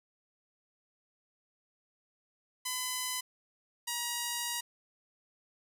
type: tone pair in turn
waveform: 5% pulse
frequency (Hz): 1010 / 953.3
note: B5 / A#5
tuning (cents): +39 / +39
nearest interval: minor second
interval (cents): 100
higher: first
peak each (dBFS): -21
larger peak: neither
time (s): 2.65-3.21 / 3.87-4.61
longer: second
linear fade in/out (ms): 10
effects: none